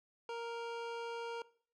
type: tone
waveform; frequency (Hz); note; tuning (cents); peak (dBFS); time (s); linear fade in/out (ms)
25% pulse; 466.2; A#4; 0; -36; 0.29-1.42; 2
effects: noise-tail reverb RT60 0.5 s tail -20 dB re dry + low-pass 4000 Hz 12 dB/octave